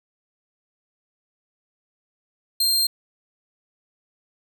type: tone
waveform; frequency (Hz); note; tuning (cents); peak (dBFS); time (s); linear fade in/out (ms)
sawtooth; 4186; C8; 0; -15; 2.6-2.87; 5
effects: none